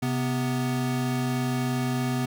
square tone pair together, 131.14 / 248.2 Hz, C3 / B3, +4 / +9 cents, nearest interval major seventh, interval 1105 cents, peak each -28 dBFS, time 0.02-2.26 s, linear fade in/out 10 ms, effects none

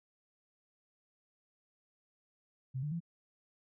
sine tone with pitch steps, 130.81 / 148.54 / 168.66 Hz, C3 / D3 / E3, 0 / +20 / +40 cents, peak -34 dBFS, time 2.74-3.004 s, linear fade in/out 20 ms, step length 88 ms, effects none

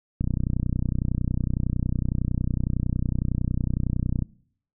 click train, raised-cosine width 5 ms, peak -12 dBFS, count 125, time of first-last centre 0.21-4.223 s, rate 30.9 Hz, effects noise-tail reverb RT60 0.6 s tail -22 dB re dry

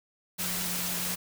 sine tone in noise, 178.8 Hz, F3, 41 cents sharp, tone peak -39 dBFS, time 0.38-1.16 s, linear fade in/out 20 ms, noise white, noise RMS -32 dBFS, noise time 0.38-1.16 s, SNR -10 dB, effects none

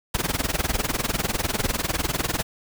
pink noise with tremolo, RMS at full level -22 dBFS, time 0.14-2.43 s, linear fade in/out 5 ms, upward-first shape sine, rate 20 Hz, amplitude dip 90%, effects none

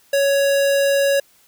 square tone, 557 Hz, C#5, 8 cents sharp, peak -15 dBFS, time 0.13-1.2 s, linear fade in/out 5 ms, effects white hiss -55 dBFS RMS until 1.47 s

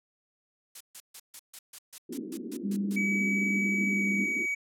blue noise bursts, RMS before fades -41 dBFS, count 12, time 0.75-2.962 s, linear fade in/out 5 ms, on 56 ms, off 140 ms
white band-pass noise, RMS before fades -38 dBFS, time 2.09-4.46 s, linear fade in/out 5 ms, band 210 to 360 Hz, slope 48 dB/octave
sine tone with vibrato, 200 Hz, G3, 35 cents sharp, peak -28 dBFS, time 2.61-4.27 s, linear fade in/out 50 ms, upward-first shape square, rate 20 Hz, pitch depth 24 cents each way
triangle tone with pitch glide, 2278 to 2265 Hz, C#7 to C#7, +47 to +37 cents, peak -26 dBFS, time 2.96-4.55 s, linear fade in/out 10 ms, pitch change -10 cents, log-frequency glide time 3.87-4.05 s
effects low-pass 11000 Hz 12 dB/octave

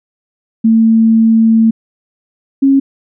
sine tone pair in turn, 224.5 / 272.9 Hz, A3 / C#4, +35 / -27 cents, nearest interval minor third, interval 338 cents, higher second, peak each -5 dBFS, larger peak neither, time 0.64-1.71 / 2.62-2.8 s, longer first, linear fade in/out 10 ms, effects none

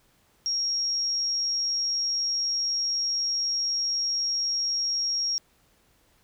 sine tone, 5588 Hz, F8, in tune, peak -24 dBFS, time 0.46-5.38 s, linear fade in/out 0 ms, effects pink hiss -64 dBFS RMS until 6.23 s

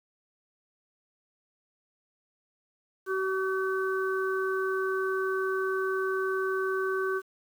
harmonic tone, 380.8 Hz, F#4, 50 cents sharp, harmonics 1 / 3 / 4, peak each -28 / -34 / -33 dBFS, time 3.06-7.22 s, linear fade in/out 50 ms, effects 9-bit

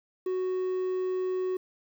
triangle tone with quantisation, 370 Hz, F#4, in tune, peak -25 dBFS, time 0.26-1.57 s, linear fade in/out 5 ms, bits 9, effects none

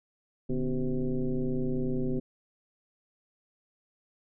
sine tone with frequency modulation, 117.3 Hz, A#2, 11 cents sharp, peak -26 dBFS, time 0.49-2.2 s, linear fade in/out 10 ms, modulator 132 Hz, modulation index 2.2, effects none

